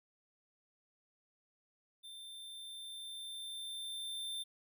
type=tone with level ramp; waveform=square; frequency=3574 Hz; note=A7; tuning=26 cents sharp; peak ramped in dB=-49 to -39 dBFS; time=2.03-4.44 s; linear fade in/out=20 ms; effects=none